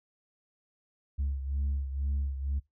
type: beating tone pair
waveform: sine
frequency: 69 / 71.1 Hz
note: C#2 / C#2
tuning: -7 / +45 cents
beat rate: 2.1 Hz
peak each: -28 / -34 dBFS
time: 1.18-2.6 s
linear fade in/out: 20 ms
effects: noise-tail reverb RT60 0.2 s tail -24 dB re dry + tanh soft clip ceiling -25 dBFS